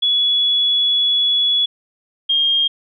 sine tone pair in turn, 3390 / 3224 Hz, G#7 / G7, +35 / +48 cents, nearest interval minor second, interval 87 cents, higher first, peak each -13 dBFS, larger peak neither, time 0.02-1.66 / 2.29-2.68 s, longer first, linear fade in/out 10 ms, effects none

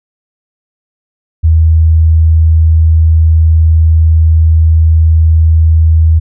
sine tone, 80.3 Hz, E2, 45 cents flat, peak -3 dBFS, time 1.43-6.2 s, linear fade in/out 20 ms, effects none

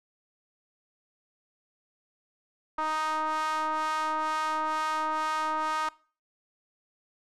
square ring-modulated tone, 155.56 Hz, D#3, in tune, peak -25 dBFS, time 2.78-5.89 s, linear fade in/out 5 ms, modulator 1090 Hz, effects noise-tail reverb RT60 0.4 s tail -22 dB re dry + low-pass 8000 Hz 12 dB/octave

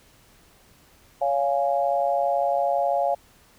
sine chord, Db major, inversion none, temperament equal with one note detuned, 560.5 / 698.5 / 830.6 Hz, Db5 / F5 / Ab5, +19 / 0 / 0 cents, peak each -24 / -23 / -27 dBFS, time 1.21-3.15 s, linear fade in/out 10 ms, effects pink hiss -56 dBFS RMS until 3.58 s

